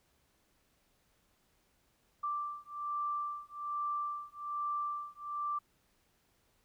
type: beating tone pair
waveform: sine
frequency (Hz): 1174.7 / 1175.9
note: D6 / D6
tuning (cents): 0 / +2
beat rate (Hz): 1.2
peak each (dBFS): -38 / -38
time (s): 2.23-5.59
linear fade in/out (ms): 10
effects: pink hiss -73 dBFS RMS until 6.64 s